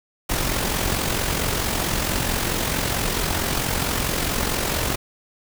pink noise with amplitude modulation, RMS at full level -21 dBFS, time 0.29-4.96 s, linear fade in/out 10 ms, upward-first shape sine, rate 44.5 Hz, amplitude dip 50%, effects none

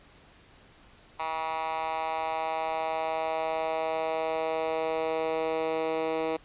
10% pulse tone with high-pass filter sweep, 160.2 Hz, E3, 49 cents flat, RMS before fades -30 dBFS, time 1.19-6.37 s, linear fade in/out 10 ms, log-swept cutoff 940 to 400 Hz, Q 2.4, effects pink hiss -56 dBFS RMS until 6.44 s + resampled to 8000 Hz

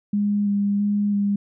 sine tone with vibrato, 203.6 Hz, G#3, 34 cents flat, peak -18 dBFS, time 0.13-1.36 s, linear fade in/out 5 ms, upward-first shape square, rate 1.5 Hz, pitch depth 13 cents each way, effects none

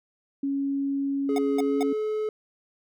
sine tone, 277.2 Hz, C#4, in tune, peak -24 dBFS, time 0.43-1.93 s, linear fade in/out 5 ms
triangle tone with pitch glide, 420.9 to 429.5 Hz, G#4 to A4, +23 to -42 cents, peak -23 dBFS, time 1.29-2.29 s, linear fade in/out 2 ms, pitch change +35 cents, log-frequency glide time 1.57-1.9 s
square tone bursts, 726 Hz, F#5, 33 cents flat, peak -28 dBFS, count 3, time 1.36-1.829 s, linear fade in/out 2 ms, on 23 ms, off 200 ms
effects none

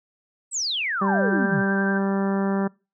sine exponential sweep, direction down, 8372 to 114.3 Hz, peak -23 dBFS, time 0.51-1.63 s, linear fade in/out 50 ms
harmonic tone, 196 Hz, G3, in tune, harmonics 1 / 2 / 3 / 4 / 5 / 6 / 7 / 8 / 9, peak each -22 / -28 / -32 / -34 / -36 / -38 / -39 / -40 / -41 dBFS, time 1.01-2.68 s, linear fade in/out 10 ms
sine tone with vibrato, 1568 Hz, G6, in tune, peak -26 dBFS, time 1.07-1.99 s, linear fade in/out 20 ms, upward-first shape triangle, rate 11 Hz, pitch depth 24 cents each way
effects noise-tail reverb RT60 0.3 s tail -25 dB re dry

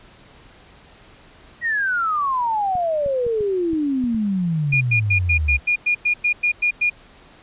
sine exponential sweep, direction down, 1928 to 66.1 Hz, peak -18 dBFS, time 1.61-5.6 s, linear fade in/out 50 ms
clicks, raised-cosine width 5 ms, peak -22 dBFS, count 8, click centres 2.754 / 3.062 / 3.266 / 3.408 / 3.733 / 4.04 / 4.147 / 4.739 s
sine tone bursts, 2432 Hz, D#7, 40 cents flat, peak -15 dBFS, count 12, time 4.72-6.9 s, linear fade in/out 10 ms, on 90 ms, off 100 ms
effects pink hiss -48 dBFS RMS until 7.42 s + resampled to 8000 Hz

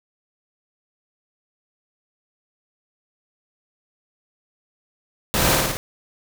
pink noise with echo, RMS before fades -20 dBFS, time 5.34-5.55 s, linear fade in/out 0 ms, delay 55 ms, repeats 4, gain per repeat -2 dB, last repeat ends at 5.77 s, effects none

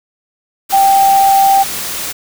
sine tone in noise, 784 Hz, G5, in tune, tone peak -6 dBFS, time 0.72-1.64 s, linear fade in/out 20 ms, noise white, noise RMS -21 dBFS, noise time 0.69-2.13 s, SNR +12 dB, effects none

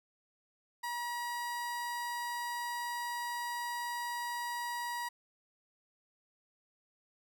30% pulse tone, 959 Hz, A#5, 49 cents sharp, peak -33 dBFS, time 0.83-5.09 s, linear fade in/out 10 ms, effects none

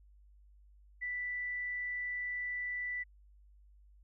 sine tone, 1975.5 Hz, B6, in tune, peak -35 dBFS, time 1.01-3.04 s, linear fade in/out 20 ms, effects added 50 Hz sine -58 dBFS peak until 4.03 s

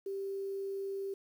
sine tone with quantisation, 392 Hz, G4, in tune, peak -35 dBFS, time 0.06-1.14 s, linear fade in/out 5 ms, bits 10, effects none

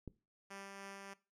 click, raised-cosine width 3 ms, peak -32 dBFS, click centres 0.077 s
5% pulse tone with tremolo, 197 Hz, G3, 9 cents sharp, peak -36 dBFS, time 0.5-1.14 s, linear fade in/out 10 ms, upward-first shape sine, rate 3.4 Hz, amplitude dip 25%
effects noise-tail reverb RT60 0.3 s tail -19 dB re dry + low-pass 10000 Hz 12 dB/octave

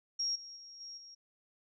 sine tone with level steps, 5588 Hz, F8, in tune, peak -31 / -46 / -49 / -44 / -50 dBFS, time 0.19-1.15 s, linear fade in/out 10 ms, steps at 0.35 / 0.56 / 0.8 / 0.97 s, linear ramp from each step 10 ms, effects none

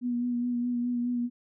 sine tone with vibrato, 242.7 Hz, B3, 30 cents flat, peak -26 dBFS, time 0.01-1.3 s, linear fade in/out 50 ms, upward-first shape sine, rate 4.8 Hz, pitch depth 23 cents each way, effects none

